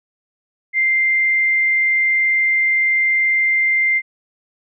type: tone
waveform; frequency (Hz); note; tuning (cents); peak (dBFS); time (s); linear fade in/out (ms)
sine; 2093; C7; 0; -13; 0.73-4.02; 50
effects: none